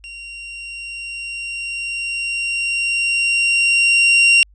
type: tone with level ramp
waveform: 40% pulse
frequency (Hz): 2761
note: F7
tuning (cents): -20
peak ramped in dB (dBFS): -31 to -7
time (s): 0.04-4.43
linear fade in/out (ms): 0
effects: added 50 Hz sine -46 dBFS peak until 4.54 s + resampled to 22050 Hz